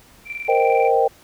sine tone with tremolo, 2349 Hz, D7, in tune, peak -25 dBFS, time 0.25-0.91 s, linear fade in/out 50 ms, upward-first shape square, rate 20 Hz, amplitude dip 60%
sine chord, C minor seventh, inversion third, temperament equal, 466.2 / 523.3 / 622.3 / 784 Hz, Bb4 / C5 / Eb5 / G5, 0 / 0 / 0 / 0 cents, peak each -18 / -20 / -23 / -18 dBFS, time 0.48-1.08 s, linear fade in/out 10 ms
effects pink hiss -50 dBFS RMS until 1.23 s

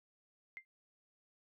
sine tone with exponential decay, 2093 Hz, C7, in tune, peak -40 dBFS, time 0.57-0.65 s, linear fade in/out 0 ms, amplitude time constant 16 ms, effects none

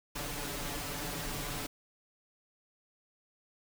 pink noise with comb filter, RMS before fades -38 dBFS, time 0.15-1.67 s, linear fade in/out 10 ms, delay 6.9 ms, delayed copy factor +0.9, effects none

